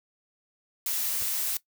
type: noise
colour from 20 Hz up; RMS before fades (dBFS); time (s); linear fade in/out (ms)
blue; -29; 0.86-1.57; 2
type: noise with exponential growth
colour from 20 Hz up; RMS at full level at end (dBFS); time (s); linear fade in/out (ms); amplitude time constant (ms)
pink; -37; 1.16-1.23; 5; 15
effects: noise-tail reverb RT60 0.1 s tail -18 dB re dry